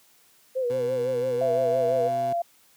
sine tone with vibrato, 502 Hz, B4, 28 cents sharp, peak -23 dBFS, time 0.55-2.09 s, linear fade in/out 20 ms, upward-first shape sine, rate 5.9 Hz, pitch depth 81 cents each way
20% pulse tone, 125.7 Hz, B2, 31 cents sharp, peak -30 dBFS, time 0.7-2.33 s, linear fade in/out 2 ms
sine tone with pitch glide, 669 to 686.2 Hz, E5 to F5, +25 to -31 cents, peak -23 dBFS, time 1.41-2.42 s, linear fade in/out 5 ms, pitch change +44 cents, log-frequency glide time 1.99-2.07 s
effects white hiss -59 dBFS RMS until 2.76 s + high-pass 80 Hz 12 dB/octave

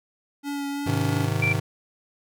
square tone with vibrato, 283.2 Hz, C#4, 37 cents sharp, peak -28 dBFS, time 0.43-1.29 s, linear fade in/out 50 ms, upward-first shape triangle, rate 3.1 Hz, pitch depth 15 cents each way
square chord, Ab major, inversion none, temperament just, 103.83 / 129.78 / 155.74 Hz, Ab2 / C3 / Eb3, 0 / -14 / +2 cents, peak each -27 / -28 / -29 dBFS, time 0.86-1.6 s, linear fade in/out 10 ms
sine tone, 2349 Hz, D7, in tune, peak -21 dBFS, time 1.42-1.53 s, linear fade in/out 5 ms
effects none

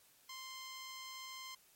10% pulse tone, 1046.5 Hz, C6, in tune, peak -38 dBFS, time 0.29-1.55 s, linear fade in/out 5 ms, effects white hiss -67 dBFS RMS until 1.75 s + MP3 64 kbps

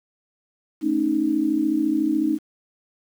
sine tone cluster, 220.2 / 276.2 / 310.2 Hz, A3 / C#4 / D#4, +2 / -6 / -5 cents, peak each -28 / -24 / -20 dBFS, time 0.81-2.39 s, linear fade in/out 50 ms, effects 8-bit

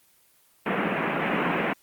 pink band-pass noise, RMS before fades -26 dBFS, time 0.66-1.73 s, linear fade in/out 2 ms, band 160 to 2700 Hz, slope 48 dB/octave, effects white hiss -61 dBFS RMS until 1.82 s + Opus 24 kbps

